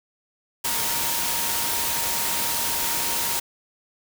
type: tone in noise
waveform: sine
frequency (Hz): 932.3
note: A#5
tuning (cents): 0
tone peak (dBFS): -34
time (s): 0.64-3.4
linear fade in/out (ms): 10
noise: white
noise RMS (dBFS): -25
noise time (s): 0.64-3.4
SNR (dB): -12
effects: none